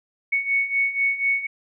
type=beating tone pair; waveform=sine; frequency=2217 / 2221.1 Hz; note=C#7 / C#7; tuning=0 / +3 cents; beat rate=4.1 Hz; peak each=-25 / -21 dBFS; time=0.32-1.47 s; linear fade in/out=10 ms; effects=none